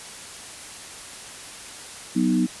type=chord; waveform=sine; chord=B major; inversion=second; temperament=equal; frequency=185 / 246.9 / 311.1 Hz; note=F#3 / B3 / D#4; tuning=0 / 0 / 0 cents; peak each=-23 / -21 / -23 dBFS; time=2.15-2.47 s; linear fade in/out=20 ms; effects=white hiss -39 dBFS RMS until 2.6 s + resampled to 24000 Hz